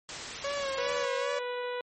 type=noise; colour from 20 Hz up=white; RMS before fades=-37 dBFS; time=0.09-1.05 s; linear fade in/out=0 ms
type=tone with vibrato; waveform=sawtooth; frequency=554.4 Hz; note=C#5; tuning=in tune; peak=-27 dBFS; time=0.44-1.39 s; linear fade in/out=5 ms; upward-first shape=sine; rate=2.5 Hz; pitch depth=54 cents each way
type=harmonic tone; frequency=491.9 Hz; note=B4; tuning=7 cents flat; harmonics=1 / 2 / 3 / 4 / 5 / 6 / 7 / 8; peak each=-33 / -39 / -43 / -45 / -47 / -49 / -50 / -51 dBFS; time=0.78-1.81 s; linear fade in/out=2 ms
effects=low-pass 7000 Hz 12 dB/octave + MP3 32 kbps